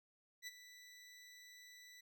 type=tone with ADSR envelope; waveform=20% pulse; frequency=1975.5 Hz; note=B6; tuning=in tune; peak=-39 dBFS; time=0.42-2.01 s; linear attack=51 ms; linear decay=29 ms; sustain=-13 dB; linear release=8 ms; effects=none